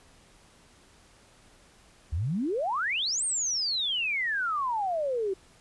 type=exponential two-way sweep; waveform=sine; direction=up then down; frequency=70.1 to 8870 to 370.4 Hz; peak=-26 dBFS; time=2.12-5.34 s; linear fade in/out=10 ms; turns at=3.24 s; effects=pink hiss -58 dBFS RMS until 5.6 s + resampled to 24000 Hz